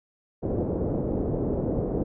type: low-pass noise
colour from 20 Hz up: white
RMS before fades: -27 dBFS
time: 0.42-2.04 s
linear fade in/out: 20 ms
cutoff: 490 Hz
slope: 24 dB/octave
effects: none